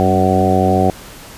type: harmonic tone with a mistuned harmonic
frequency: 93.6 Hz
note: F#2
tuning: 20 cents sharp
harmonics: 1 / 2 / 3 / 4 / 5 / 6 / 7 / 8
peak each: -18 / -17 / -20 / -19 / -21 / -21 / -21 / -16 dBFS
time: 0-0.9 s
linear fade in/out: 0 ms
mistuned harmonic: 2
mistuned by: +32 cents
effects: pink hiss -36 dBFS RMS until 1.37 s + resampled to 32000 Hz